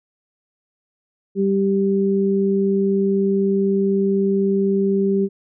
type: tone pair together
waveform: sine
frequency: 196 / 392 Hz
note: G3 / G4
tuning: 0 / 0 cents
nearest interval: octave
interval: 1200 cents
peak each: -18 dBFS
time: 1.35-5.29 s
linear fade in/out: 50 ms
effects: none